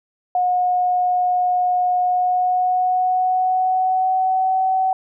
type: tone with pitch glide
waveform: sine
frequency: 724 to 756.1 Hz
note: F#5 to F#5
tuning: -38 to +37 cents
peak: -15 dBFS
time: 0.35-4.93 s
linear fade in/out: 2 ms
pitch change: +75 cents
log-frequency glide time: 2-4.6 s
effects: none